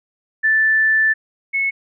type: tone pair in turn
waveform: sine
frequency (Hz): 1760 / 2195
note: A6 / C#7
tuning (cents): 0 / -18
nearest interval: major third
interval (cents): 382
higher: second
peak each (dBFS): -12 / -16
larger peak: first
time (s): 0.43-1.14 / 1.53-1.71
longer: first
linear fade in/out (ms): 20
effects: none